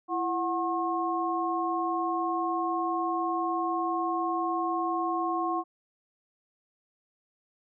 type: tone cluster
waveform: sine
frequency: 335 / 735 / 1079 Hz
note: E4 / F#5 / C#6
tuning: +28 / -12 / -47 cents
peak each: -31 / -31 / -30 dBFS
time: 0.08-5.64 s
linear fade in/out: 50 ms
effects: none